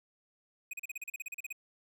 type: tone bursts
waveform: square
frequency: 2500 Hz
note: D#7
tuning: 8 cents sharp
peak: -38 dBFS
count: 14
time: 0.71-1.527 s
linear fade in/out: 5 ms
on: 24 ms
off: 37 ms
effects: none